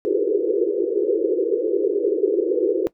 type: band-pass noise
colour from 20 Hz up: white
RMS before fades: -20 dBFS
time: 0.05-2.87 s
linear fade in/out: 0 ms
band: 330 to 490 Hz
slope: 96 dB/octave
effects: noise-tail reverb RT60 0.1 s tail -18 dB re dry